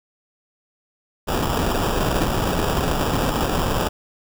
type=noise with sample-and-hold; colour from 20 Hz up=pink; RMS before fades=-21 dBFS; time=1.27-3.89 s; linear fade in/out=20 ms; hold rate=2100 Hz; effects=none